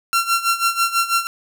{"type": "tone with tremolo", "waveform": "sawtooth", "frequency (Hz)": 1365, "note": "F6", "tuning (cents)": -40, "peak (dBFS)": -10, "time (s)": [0.13, 1.27], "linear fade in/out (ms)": 0, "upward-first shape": "sine", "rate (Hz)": 6.1, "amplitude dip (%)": 80, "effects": []}